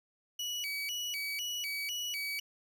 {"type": "tone with vibrato", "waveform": "30% pulse", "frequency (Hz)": 2583, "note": "E7", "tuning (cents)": -36, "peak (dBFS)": -32, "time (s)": [0.39, 2.4], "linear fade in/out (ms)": 5, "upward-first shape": "square", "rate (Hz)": 2, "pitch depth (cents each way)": 220, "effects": []}